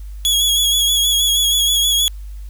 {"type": "tone with vibrato", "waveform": "sawtooth", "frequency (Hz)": 3350, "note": "G#7", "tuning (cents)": 14, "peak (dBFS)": -10, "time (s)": [0.25, 2.08], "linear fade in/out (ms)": 0, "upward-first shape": "sine", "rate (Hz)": 6.3, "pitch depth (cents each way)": 35, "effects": ["added 50 Hz sine -28 dBFS peak until 2.49 s", "white hiss -53 dBFS RMS until 2.49 s"]}